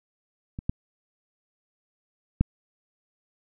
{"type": "clicks", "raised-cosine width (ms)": 5, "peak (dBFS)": [-21, -12, -7], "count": 3, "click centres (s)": [0.589, 0.695, 2.41], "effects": []}